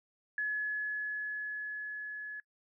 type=tone with level ramp; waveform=sine; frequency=1701 Hz; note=G#6; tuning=41 cents sharp; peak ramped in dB=-30 to -39 dBFS; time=0.38-2.4 s; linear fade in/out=2 ms; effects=noise-tail reverb RT60 0.1 s tail -25 dB re dry